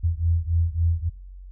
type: beating tone pair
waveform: sine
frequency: 82.41 / 86.01 Hz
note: E2 / F2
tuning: 0 / -26 cents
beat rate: 3.6 Hz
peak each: -22 / -23 dBFS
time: 0.03-1.1 s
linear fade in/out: 20 ms
effects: noise-tail reverb RT60 0.6 s tail -22 dB re dry + added 46 Hz sine -38 dBFS peak until 1.51 s